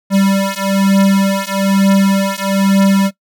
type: beating tone pair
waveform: square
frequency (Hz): 195 / 196.1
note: G3 / G3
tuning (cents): -9 / +1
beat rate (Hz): 1.1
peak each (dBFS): -14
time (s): 0.1-3.11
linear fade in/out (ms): 50
effects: noise-tail reverb RT60 0.1 s tail -20 dB re dry